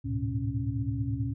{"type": "tone cluster", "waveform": "sine", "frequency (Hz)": [71.5, 103.3, 112.6, 128, 275.9], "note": ["D2", "G#2", "A2", "C3", "C#4"], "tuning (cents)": [-46, -9, 40, -38, -8], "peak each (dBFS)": [-38, -35, -31, -35, -35], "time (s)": [0.04, 1.34], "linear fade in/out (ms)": 20, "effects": []}